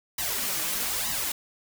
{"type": "noise with flanger", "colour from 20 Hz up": "white", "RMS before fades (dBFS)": -29, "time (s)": [0.18, 1.32], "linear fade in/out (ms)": 5, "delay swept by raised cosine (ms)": [1, 6.1], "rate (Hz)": 1.1, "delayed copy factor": 0.85, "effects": []}